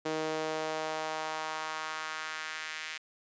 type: tone with high-pass filter sweep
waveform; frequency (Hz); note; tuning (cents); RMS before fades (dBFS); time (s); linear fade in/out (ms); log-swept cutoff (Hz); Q
sawtooth; 157; D#3; +16; -36; 0.05-2.98; 10; 400 to 2100; 1.7
effects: resampled to 16000 Hz